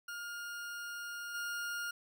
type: tone with level steps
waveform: 40% pulse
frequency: 1416 Hz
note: F6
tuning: 23 cents sharp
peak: -40 / -36 dBFS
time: 0.08-1.91 s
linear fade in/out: 5 ms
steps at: 1.34 s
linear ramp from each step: 10 ms
effects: none